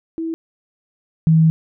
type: tone pair in turn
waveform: sine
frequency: 326.4 / 160.67 Hz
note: E4 / E3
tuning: -17 / -44 cents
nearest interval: octave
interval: 1227 cents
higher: first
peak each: -21 / -9 dBFS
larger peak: second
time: 0.18-0.34 / 1.27-1.5 s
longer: second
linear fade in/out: 0 ms
effects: none